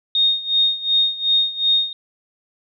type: tone with tremolo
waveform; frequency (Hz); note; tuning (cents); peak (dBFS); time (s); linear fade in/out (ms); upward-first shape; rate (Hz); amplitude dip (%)
sine; 3700; A#7; -14; -12; 0.15-1.93; 2; sine; 2.7; 85
effects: none